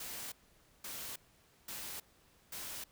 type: noise bursts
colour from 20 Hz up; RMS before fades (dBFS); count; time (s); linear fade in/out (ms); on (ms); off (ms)
white; -44; 4; 0-2.84; 5; 320; 520
effects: pink hiss -67 dBFS RMS until 2.91 s